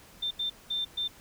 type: tone bursts at uneven times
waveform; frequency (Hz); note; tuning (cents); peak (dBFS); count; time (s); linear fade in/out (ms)
sine; 3581; A7; +30; -28; 4; 0.22-0.31 / 0.39-0.5 / 0.7-0.85 / 0.97-1.08; 10
effects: pink hiss -54 dBFS RMS until 1.2 s